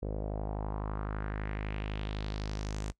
sawtooth tone with low-pass filter sweep, 51.91 Hz, G#1, in tune, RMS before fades -36 dBFS, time 0.02-2.92 s, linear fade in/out 10 ms, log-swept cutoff 490 to 7700 Hz, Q 2.6, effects noise-tail reverb RT60 0.1 s tail -22 dB re dry

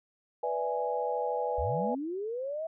sine chord, E dominant seventh, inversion second, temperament equal, 493.9 / 587.3 / 659.3 / 830.6 Hz, B4 / D5 / E5 / G#5, 0 / 0 / 0 / 0 cents, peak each -32 / -36 / -37 / -33 dBFS, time 0.43-1.95 s, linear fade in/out 5 ms
sine linear sweep, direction up, 54 to 659.3 Hz, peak -32 dBFS, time 1.58-2.67 s, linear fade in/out 5 ms
effects none

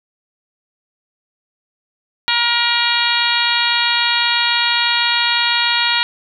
harmonic tone, 473.9 Hz, A#4, 28 cents sharp, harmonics 2 / 3 / 4 / 5 / 6 / 7 / 8 / 9, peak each -22 / -22 / -22 / -22 / -22 / -22 / -22 / -22 dBFS, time 2.28-6.03 s, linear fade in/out 0 ms, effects none

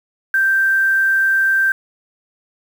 sine tone with quantisation, 1568 Hz, G6, in tune, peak -12 dBFS, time 0.34-1.72 s, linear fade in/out 2 ms, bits 6, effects none

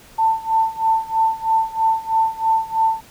sine tone with tremolo, 892 Hz, A5, 23 cents sharp, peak -12 dBFS, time 0.18-3.01 s, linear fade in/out 10 ms, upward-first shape sine, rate 3.1 Hz, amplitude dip 90%, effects pink hiss -46 dBFS RMS until 3.1 s

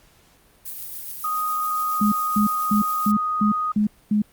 violet noise with tremolo, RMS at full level -32 dBFS, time 0.65-3.12 s, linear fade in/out 10 ms, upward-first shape triangle, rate 7.2 Hz, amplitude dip 30%
sine tone, 1244.5 Hz, D#6, in tune, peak -21 dBFS, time 1.24-3.72 s, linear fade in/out 5 ms
sine tone bursts, 210 Hz, G#3, 19 cents sharp, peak -16 dBFS, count 7, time 2.01-4.22 s, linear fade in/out 5 ms, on 110 ms, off 240 ms
effects pink hiss -56 dBFS RMS until 4.32 s + Opus 48 kbps

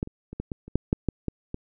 clicks, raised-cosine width 3 ms, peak -13 / -26 / -25 / -17 / -18 / -29 / -8 / -8 / -10 / -14 / -18 dBFS, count 11, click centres 0.029 / 0.074 / 0.33 / 0.4 / 0.518 / 0.68 / 0.756 / 0.929 / 1.087 / 1.283 / 1.544 s, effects none

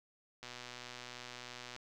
click train, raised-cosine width 0.2 ms, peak -29 dBFS, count 165, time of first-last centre 0.43-1.763 s, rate 123 Hz, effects none

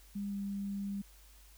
sine tone with pitch glide, 201.4 to 199.43 Hz, G3 to G3, +47 to +30 cents, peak -35 dBFS, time 0.15-1.02 s, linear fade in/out 10 ms, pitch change -17 cents, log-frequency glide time 0.29-0.36 s, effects added 50 Hz sine -57 dBFS peak until 1.57 s + white hiss -62 dBFS RMS until 1.57 s

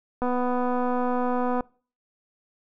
click train, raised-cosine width 1 ms, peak -14 dBFS, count 345, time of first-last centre 0.22-1.607 s, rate 248 Hz, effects noise-tail reverb RT60 0.4 s tail -24 dB re dry

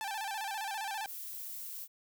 sawtooth tone with vibrato, 830 Hz, G#5, 1 cent flat, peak -32 dBFS, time 0.01-1.06 s, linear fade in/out 0 ms, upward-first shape square, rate 15 Hz, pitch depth 91 cents each way
violet noise, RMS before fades -43 dBFS, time 1.05-1.88 s, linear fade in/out 50 ms
effects none

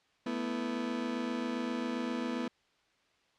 35% pulse chord, A suspended second, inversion none, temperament just, 220 / 247.5 / 330 Hz, A3 / B3 / E4, 0 / +4 / +2 cents, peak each -38 / -33 / -38 dBFS, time 0.26-2.48 s, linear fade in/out 5 ms, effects white hiss -70 dBFS RMS until 3.38 s + low-pass 4000 Hz 12 dB/octave

